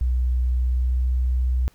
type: tone with pitch glide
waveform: sine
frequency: 62.1 to 62.79 Hz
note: B1 to B1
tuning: +10 to +29 cents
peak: -18 dBFS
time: 0.01-1.68 s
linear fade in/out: 0 ms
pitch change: +19 cents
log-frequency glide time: 0.63-1.05 s
effects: pink hiss -59 dBFS RMS until 1.74 s